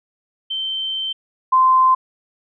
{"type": "tone pair in turn", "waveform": "sine", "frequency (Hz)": [3108, 1037.2], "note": ["G7", "C6"], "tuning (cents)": [-16, -15], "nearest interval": "octave + perfect fifth", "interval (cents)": 1899, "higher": "first", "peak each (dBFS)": [-21, -10], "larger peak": "second", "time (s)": [[0.5, 1.13], [1.52, 1.95]], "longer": "first", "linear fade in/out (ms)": 10, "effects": []}